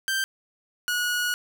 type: tone pair in turn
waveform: sawtooth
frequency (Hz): 1568 / 1456.3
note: G6 / F#6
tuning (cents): 0 / -28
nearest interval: minor second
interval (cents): 128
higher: first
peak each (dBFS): -20 / -20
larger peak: neither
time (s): 0.08-0.24 / 0.88-1.34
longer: second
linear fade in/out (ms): 0
effects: none